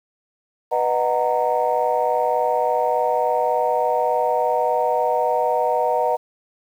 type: chord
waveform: sine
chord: B major seventh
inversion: none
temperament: just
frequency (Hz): 493.9 / 617.4 / 740.8 / 926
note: B4 / D#5 / F#5 / A#5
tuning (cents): 0 / -14 / +2 / -12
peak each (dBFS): -22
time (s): 0.71-6.17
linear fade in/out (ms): 20
effects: tanh soft clip ceiling -8 dBFS + 8-bit